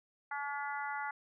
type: harmonic tone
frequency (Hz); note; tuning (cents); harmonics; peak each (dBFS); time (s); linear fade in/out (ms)
285.6; D4; -48; 3 / 4 / 5 / 6 / 7; -39 / -45 / -41 / -47 / -45; 0.31-1.11; 5
effects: none